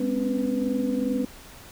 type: tone cluster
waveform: sine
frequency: 207.2 / 255.4 / 277.8 / 495.1 Hz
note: G#3 / C4 / C#4 / B4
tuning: -4 / -42 / +4 / +4 cents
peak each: -30 / -25 / -30 / -31 dBFS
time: 0-1.25 s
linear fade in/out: 5 ms
effects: pink hiss -46 dBFS RMS until 1.71 s